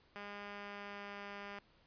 5% pulse tone with pitch glide, 203.7 to 201.9 Hz, G#3 to G#3, -33 to -49 cents, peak -34 dBFS, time 0.16-1.59 s, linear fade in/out 0 ms, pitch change -16 cents, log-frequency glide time 0.42-1.27 s, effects pink hiss -69 dBFS RMS until 1.86 s + resampled to 11025 Hz

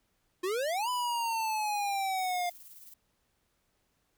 square exponential two-way sweep, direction up then down, 349.2 to 1002 to 701 Hz, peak -30 dBFS, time 0.43-2.5 s, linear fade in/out 10 ms, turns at 0.89 s
violet noise with tremolo, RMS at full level -50 dBFS, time 2.18-2.94 s, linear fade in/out 5 ms, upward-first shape square, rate 19 Hz, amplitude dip 40%
effects pink hiss -75 dBFS RMS until 4.17 s

